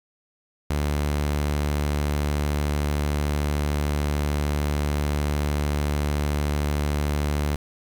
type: tone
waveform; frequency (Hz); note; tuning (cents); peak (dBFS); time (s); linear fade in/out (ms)
sawtooth; 73.42; D2; 0; -18; 0.7-7.56; 5
effects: 8-bit